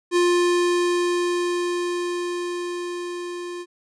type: tone with level ramp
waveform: square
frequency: 351.7 Hz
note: F4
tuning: 12 cents sharp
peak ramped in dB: -16 to -31 dBFS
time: 0.11-3.66 s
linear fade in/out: 50 ms
effects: resampled to 22050 Hz